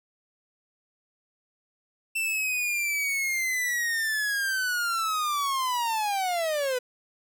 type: linear sweep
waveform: 45% pulse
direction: down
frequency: 2681 to 489.7 Hz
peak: -25 dBFS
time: 2.15-6.79 s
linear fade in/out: 10 ms
effects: none